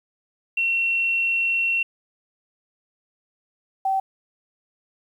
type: tone pair in turn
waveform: sine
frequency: 2722 / 771.6 Hz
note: F7 / G5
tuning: -45 / -28 cents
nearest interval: octave + minor seventh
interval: 2183 cents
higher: first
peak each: -19 dBFS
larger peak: neither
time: 0.57-1.83 / 3.85-4 s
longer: first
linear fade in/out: 5 ms
effects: 9-bit